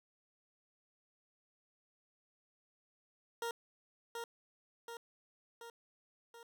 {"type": "tone with echo", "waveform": "20% pulse", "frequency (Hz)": 466.2, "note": "A#4", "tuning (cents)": 0, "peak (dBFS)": -32, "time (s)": [3.42, 3.51], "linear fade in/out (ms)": 2, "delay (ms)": 730, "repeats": 4, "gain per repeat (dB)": -4, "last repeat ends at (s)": 6.43, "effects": []}